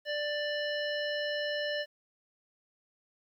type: harmonic tone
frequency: 590 Hz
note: D5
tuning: 8 cents sharp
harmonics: 1 / 3 / 5 / 7 / 9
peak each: -33 / -36 / -39 / -45 / -45 dBFS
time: 0.05-1.86 s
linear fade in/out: 50 ms
effects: 11-bit